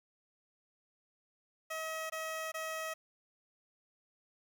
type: tone bursts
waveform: 15% pulse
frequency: 638 Hz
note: D#5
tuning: 43 cents sharp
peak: -31 dBFS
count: 3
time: 1.7-2.94 s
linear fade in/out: 10 ms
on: 400 ms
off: 20 ms
effects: 11-bit